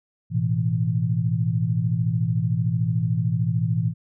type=chord; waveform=sine; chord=A suspended second; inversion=none; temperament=equal; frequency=110 / 123.47 / 164.81 Hz; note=A2 / B2 / E3; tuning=0 / 0 / 0 cents; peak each=-24 dBFS; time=0.3-3.94 s; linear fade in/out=50 ms; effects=none